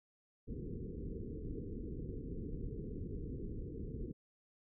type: low-pass noise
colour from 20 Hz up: pink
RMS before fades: -43 dBFS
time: 0.47-4.13 s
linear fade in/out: 20 ms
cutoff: 470 Hz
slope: 96 dB/octave
effects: none